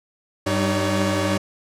sawtooth tone cluster, 97.9 / 193.1 / 306.3 / 563 Hz, G2 / G3 / D#4 / C#5, -2 / -26 / -27 / +27 cents, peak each -21 dBFS, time 0.46-1.38 s, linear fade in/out 10 ms, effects low-pass 10000 Hz 12 dB/octave

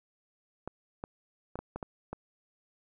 clicks, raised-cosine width 1 ms, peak -23 dBFS, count 7, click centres 0.676 / 1.039 / 1.556 / 1.59 / 1.76 / 1.828 / 2.13 s, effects none

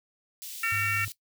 white high-pass noise, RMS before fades -40 dBFS, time 0.42-1.12 s, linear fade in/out 0 ms, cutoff 2700 Hz, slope 24 dB/octave
harmonic tone, 454.6 Hz, A#4, 43 cents flat, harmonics 3 / 4 / 5 / 6, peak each -31 / -31 / -31 / -31 dBFS, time 0.63-1.05 s, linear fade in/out 5 ms
sine tone, 103.83 Hz, G#2, in tune, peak -35 dBFS, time 0.72-1.08 s, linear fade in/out 0 ms
effects noise-tail reverb RT60 0.1 s tail -17 dB re dry

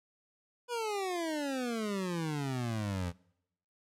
25% pulse exponential sweep, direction down, 493.9 to 84.6 Hz, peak -29 dBFS, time 0.68-3.13 s, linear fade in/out 50 ms, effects noise-tail reverb RT60 0.8 s tail -24 dB re dry + low-pass 11000 Hz 12 dB/octave

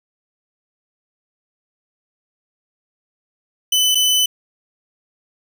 sawtooth tone with dropouts, 3009 Hz, F#7, 28 cents sharp, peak -10 dBFS, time 3.72-4.26 s, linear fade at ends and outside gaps 5 ms, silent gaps 3.948-3.953 s, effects none

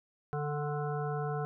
harmonic tone with a mistuned harmonic, 147.2 Hz, D3, 4 cents sharp, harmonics 1 / 3 / 5 / 7 / 9 / 10, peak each -34 / -37 / -39 / -45 / -44 / -48 dBFS, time 0.33-1.45 s, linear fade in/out 0 ms, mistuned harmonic 7, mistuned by +26 cents, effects none

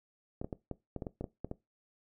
clicks, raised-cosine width 2 ms, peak -24 dBFS, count 11, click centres 0.415 / 0.445 / 0.528 / 0.713 / 0.963 / 1.022 / 1.068 / 1.21 / 1.242 / 1.446 / 1.514 s, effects noise-tail reverb RT60 0.2 s tail -19 dB re dry

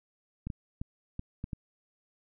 clicks, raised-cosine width 5 ms, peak -23 dBFS, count 6, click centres 0.47 / 0.502 / 0.815 / 1.194 / 1.441 / 1.532 s, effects none

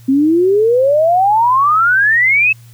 sine exponential sweep, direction up, 260.6 to 2640 Hz, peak -8 dBFS, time 0.08-2.53 s, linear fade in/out 10 ms, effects added 117 Hz sine -37 dBFS peak until 2.73 s + white hiss -49 dBFS RMS until 2.73 s

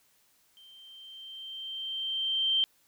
sine tone with level ramp, 3136 Hz, G7, in tune, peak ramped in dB -52 to -22 dBFS, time 0.57-2.64 s, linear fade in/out 0 ms, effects white hiss -67 dBFS RMS until 2.87 s

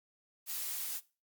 blue noise, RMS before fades -38 dBFS, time 0.46-1.01 s, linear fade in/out 50 ms, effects noise-tail reverb RT60 0.3 s tail -18 dB re dry + Opus 48 kbps

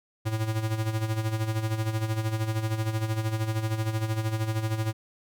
square tone with tremolo, 110 Hz, A2, in tune, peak -24 dBFS, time 0.25-4.93 s, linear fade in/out 20 ms, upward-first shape sine, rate 13 Hz, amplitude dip 65%, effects none

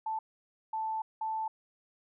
sine tone bursts at uneven times, 880 Hz, A5, in tune, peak -31 dBFS, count 3, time 0.06-0.19 / 0.73-1.02 / 1.21-1.48 s, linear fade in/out 5 ms, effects none

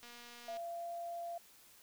click train, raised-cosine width 0.2 ms, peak -37 dBFS, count 130, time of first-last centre 0.03-0.57 s, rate 239 Hz
sine tone with pitch glide, 682 to 686.3 Hz, F5 to F5, -41 to -30 cents, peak -40 dBFS, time 0.48-1.38 s, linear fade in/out 5 ms, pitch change +11 cents, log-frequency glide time 0.59-0.9 s
effects white hiss -62 dBFS RMS until 1.82 s

